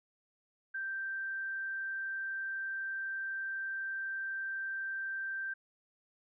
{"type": "tone", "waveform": "sine", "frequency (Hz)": 1568, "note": "G6", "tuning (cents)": 0, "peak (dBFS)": -35, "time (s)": [0.74, 5.54], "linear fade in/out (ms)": 10, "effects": []}